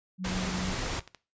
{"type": "tone", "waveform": "sine", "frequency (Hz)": 185, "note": "F#3", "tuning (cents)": 0, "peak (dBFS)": -30, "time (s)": [0.18, 0.75], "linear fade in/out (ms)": 50}
{"type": "noise", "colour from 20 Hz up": "pink", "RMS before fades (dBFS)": -33, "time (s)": [0.24, 1], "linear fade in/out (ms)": 10}
{"type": "click train", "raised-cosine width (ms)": 0.2, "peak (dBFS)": -28, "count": 9, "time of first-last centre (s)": [0.58, 1.147], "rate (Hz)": 14.1}
{"effects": ["noise-tail reverb RT60 0.3 s tail -17 dB re dry", "resampled to 16000 Hz"]}